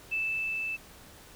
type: tone with level ramp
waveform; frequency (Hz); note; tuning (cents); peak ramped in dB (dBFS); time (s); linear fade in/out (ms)
sine; 2637; E7; 0; -27 to -31; 0.11-0.77; 20
effects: pink hiss -52 dBFS RMS until 1.35 s